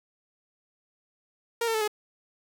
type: tone with pitch steps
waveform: sawtooth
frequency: 466.2 / 451.1 / 436.5 / 422.4 Hz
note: A#4 / A4 / A4 / G#4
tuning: 0 / +43 / -14 / +29 cents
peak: -21 dBFS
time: 1.61-1.878 s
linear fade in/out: 5 ms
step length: 67 ms
effects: none